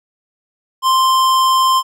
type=tone with hard clipping; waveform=sine; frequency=1046.5 Hz; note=C6; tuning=in tune; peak=-12 dBFS; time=0.82-1.83 s; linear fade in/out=50 ms; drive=17 dB; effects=none